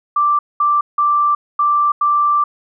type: tone bursts at uneven times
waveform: sine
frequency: 1174.7 Hz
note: D6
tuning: in tune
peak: -11 dBFS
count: 5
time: 0.16-0.39 / 0.6-0.81 / 0.98-1.35 / 1.59-1.92 / 2.01-2.44 s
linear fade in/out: 5 ms
effects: none